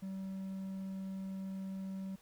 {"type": "tone", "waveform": "triangle", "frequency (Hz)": 191.7, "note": "G3", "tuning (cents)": -38, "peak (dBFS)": -37, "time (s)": [0.02, 2.16], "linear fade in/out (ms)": 10, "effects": ["pink hiss -65 dBFS RMS until 2.21 s"]}